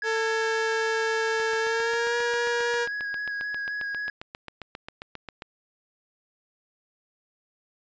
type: tone with vibrato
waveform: triangle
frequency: 1661.2 Hz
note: G#6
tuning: in tune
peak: -27 dBFS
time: 0.02-4.1 s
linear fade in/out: 2 ms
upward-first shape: square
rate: 3.8 Hz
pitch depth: 12 cents each way
type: tone with pitch glide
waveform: sawtooth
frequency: 446.4 to 475.7 Hz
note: A4 to A#4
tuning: +25 to +35 cents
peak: -21 dBFS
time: 0.03-2.88 s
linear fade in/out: 50 ms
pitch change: +110 cents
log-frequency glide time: 1.6-2.17 s
type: click train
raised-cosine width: 0.3 ms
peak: -21 dBFS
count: 31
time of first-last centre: 1.4-5.421 s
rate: 7.46 Hz
effects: resampled to 16000 Hz